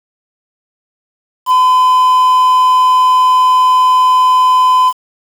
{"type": "tone with quantisation", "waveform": "triangle", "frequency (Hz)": 1015, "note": "B5", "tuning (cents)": 47, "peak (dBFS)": -4, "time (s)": [1.46, 4.93], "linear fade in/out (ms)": 50, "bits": 5, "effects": []}